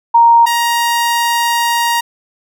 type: tone pair in turn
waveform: sine / sawtooth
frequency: 932.3 / 940.4 Hz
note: A#5 / A#5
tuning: 0 / +15 cents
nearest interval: unison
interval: 15 cents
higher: second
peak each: -4 / -8 dBFS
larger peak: first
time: 0.14-0.46 / 0.46-2.01 s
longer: second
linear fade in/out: 10 ms
effects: none